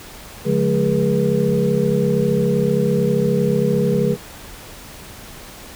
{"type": "tone cluster", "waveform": "sine", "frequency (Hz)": [145.2, 180.4, 213.4, 412.7, 482.2], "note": ["D3", "F#3", "G#3", "G#4", "B4"], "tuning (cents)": [-19, -44, 47, -11, -41], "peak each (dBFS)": -21, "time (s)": [0.44, 4.17], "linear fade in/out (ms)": 50, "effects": ["pink hiss -38 dBFS RMS until 5.75 s"]}